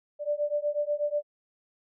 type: beating tone pair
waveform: sine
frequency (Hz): 585 / 593.2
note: D5 / D5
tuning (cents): -7 / +17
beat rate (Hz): 8.2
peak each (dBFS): -29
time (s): 0.19-1.23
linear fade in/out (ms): 50
effects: none